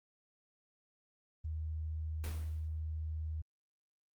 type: tone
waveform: sine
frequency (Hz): 78.6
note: D#2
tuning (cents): +18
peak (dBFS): -36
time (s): 1.44-3.42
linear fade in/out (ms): 10
type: noise with exponential decay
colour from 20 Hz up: pink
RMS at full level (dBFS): -44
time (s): 2.24-2.8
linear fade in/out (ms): 0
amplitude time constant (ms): 120
effects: Opus 32 kbps